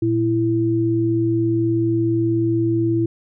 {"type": "tone pair together", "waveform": "sine", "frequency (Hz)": [116.14, 332.7], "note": ["A#2", "E4"], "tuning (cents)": [-6, 16], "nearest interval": "octave + tritone", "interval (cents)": 1822, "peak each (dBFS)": [-21, -17], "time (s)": [0.02, 3.06], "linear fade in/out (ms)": 5, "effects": []}